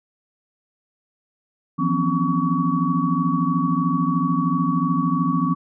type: tone cluster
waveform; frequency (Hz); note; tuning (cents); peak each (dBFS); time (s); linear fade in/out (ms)
sine; 164.2 / 177.6 / 249.7 / 272.7 / 1129; E3 / F3 / B3 / C#4 / C#6; -6 / +29 / +19 / -28 / +31; -24; 1.78-5.55; 20
effects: none